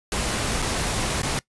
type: noise with dropouts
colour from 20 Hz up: pink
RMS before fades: -25 dBFS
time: 0.12-1.39 s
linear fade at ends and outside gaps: 1 ms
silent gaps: 0.62-0.624 / 1.219-1.231 s
effects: noise-tail reverb RT60 0.1 s tail -20 dB re dry + resampled to 24000 Hz